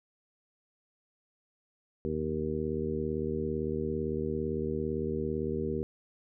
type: harmonic tone with a mistuned harmonic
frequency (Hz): 77.78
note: D#2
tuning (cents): 0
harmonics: 1 / 2 / 3 / 4 / 5 / 6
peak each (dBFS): -39 / -38 / -36 / -40 / -34 / -37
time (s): 2.05-5.83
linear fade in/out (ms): 0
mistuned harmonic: 1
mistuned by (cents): +40
effects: none